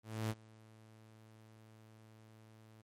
sawtooth tone with ADSR envelope, 110 Hz, A2, in tune, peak -30 dBFS, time 0.03-2.82 s, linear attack 270 ms, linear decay 42 ms, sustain -24 dB, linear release 11 ms, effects MP3 64 kbps

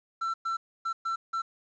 triangle tone bursts at uneven times, 1343 Hz, E6, 32 cents sharp, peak -26 dBFS, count 5, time 0.21-0.34 / 0.45-0.57 / 0.85-0.93 / 1.05-1.16 / 1.33-1.42 s, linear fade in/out 10 ms, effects resampled to 16000 Hz + 10-bit

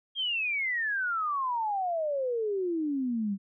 sine exponential sweep, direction down, 3259 to 190.6 Hz, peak -27 dBFS, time 0.15-3.38 s, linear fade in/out 50 ms, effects none

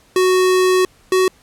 square tone pair in turn, 370 / 373 Hz, F#4 / F#4, 0 / +14 cents, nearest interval unison, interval 14 cents, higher second, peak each -12 dBFS, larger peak neither, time 0.16-0.85 / 1.12-1.28 s, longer first, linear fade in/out 2 ms, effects pink hiss -52 dBFS RMS until 1.42 s + low-pass 12000 Hz 12 dB/octave

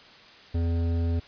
triangle tone with hard clipping, 84.2 Hz, E2, 37 cents sharp, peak -25 dBFS, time 0.54-1.2 s, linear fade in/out 10 ms, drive 16 dB, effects white hiss -50 dBFS RMS until 1.27 s + resampled to 11025 Hz

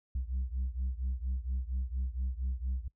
sine beating tone pair, 62.3 / 66.6 Hz, B1 / C2, +16 / +31 cents, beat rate 4.3 Hz, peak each -32 / -34 dBFS, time 0.15-2.88 s, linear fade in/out 5 ms, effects noise-tail reverb RT60 0.1 s tail -22 dB re dry + tanh soft clip ceiling -28 dBFS

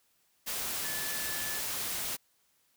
sine tone in noise, 1735 Hz, A6, 25 cents flat, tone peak -41 dBFS, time 0.83-1.61 s, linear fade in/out 20 ms, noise white, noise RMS -35 dBFS, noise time 0.46-2.17 s, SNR -9 dB, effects white hiss -71 dBFS RMS until 2.76 s

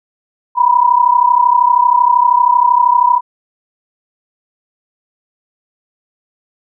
sine tone pair together, 962.2 / 995 Hz, B5 / B5, -45 / +13 cents, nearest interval minor second, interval 58 cents, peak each -10 dBFS, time 0.55-3.21 s, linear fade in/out 50 ms, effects none

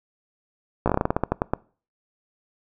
slowing click train, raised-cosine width 1 ms, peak -6 dBFS, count 14, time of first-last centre 0.86-1.535 s, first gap 16 ms, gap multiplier 1.18, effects noise-tail reverb RT60 0.4 s tail -23 dB re dry

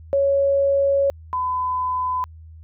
sine tone pair in turn, 555 / 1008.5 Hz, C#5 / B5, +2 / +36 cents, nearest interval minor seventh, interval 1034 cents, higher second, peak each -15 / -20 dBFS, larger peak first, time 0.13-1.1 / 1.33-2.24 s, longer first, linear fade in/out 0 ms, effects added 80 Hz sine -39 dBFS peak until 2.63 s

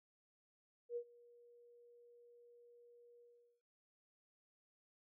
sine tone with ADSR envelope, 477.5 Hz, A#4, 42 cents sharp, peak -38 dBFS, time 0.89-3.62 s, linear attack 73 ms, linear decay 73 ms, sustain -24 dB, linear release 410 ms, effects none

